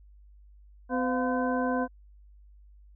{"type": "harmonic tone with a mistuned harmonic", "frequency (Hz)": 254.6, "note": "C4", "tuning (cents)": -47, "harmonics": [1, 2, 3, 4, 6], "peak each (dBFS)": [-28, -31, -33, -34, -36], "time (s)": [0.89, 1.88], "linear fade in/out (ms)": 50, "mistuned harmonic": 3, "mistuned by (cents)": -130, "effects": ["added 50 Hz sine -51 dBFS peak until 2.95 s"]}